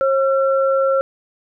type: tone pair together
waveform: sine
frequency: 539 / 1355 Hz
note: C#5 / E6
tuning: -49 / +47 cents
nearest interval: octave + major third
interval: 1596 cents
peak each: -14 / -21 dBFS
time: 0.01-1.01 s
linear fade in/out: 0 ms
effects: none